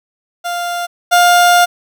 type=tone pair in turn; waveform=30% pulse; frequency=698.5 / 705 Hz; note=F5 / F5; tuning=0 / +16 cents; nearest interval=unison; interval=16 cents; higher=second; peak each=-15 / -4 dBFS; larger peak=second; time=0.44-0.87 / 1.11-1.66 s; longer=second; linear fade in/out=20 ms; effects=none